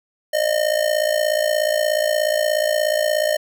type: tone with amplitude modulation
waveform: square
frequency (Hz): 610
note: D#5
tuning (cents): -34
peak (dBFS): -14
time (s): 0.33-3.37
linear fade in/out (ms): 10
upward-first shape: sine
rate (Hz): 56.8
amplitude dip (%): 80
effects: none